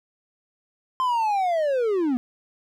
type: linear sweep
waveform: triangle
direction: down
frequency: 1046.5 to 235.4 Hz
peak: -18 dBFS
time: 1-2.17 s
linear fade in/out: 0 ms
effects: none